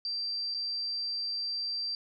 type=tone with dropouts; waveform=sine; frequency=4699 Hz; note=D8; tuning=in tune; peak=-31 dBFS; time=0.05-1.95 s; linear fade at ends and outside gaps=1 ms; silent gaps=0.541-0.546 s; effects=none